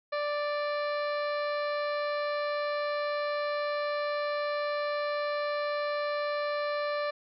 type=harmonic tone with a mistuned harmonic; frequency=587.3 Hz; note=D5; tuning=in tune; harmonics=1 / 2 / 3 / 4 / 5 / 6 / 7 / 8 / 9; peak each=-30 / -35 / -39 / -43 / -52 / -52 / -45 / -54 / -57 dBFS; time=0.12-7.11 s; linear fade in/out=10 ms; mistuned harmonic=5; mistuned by=-35 cents; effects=none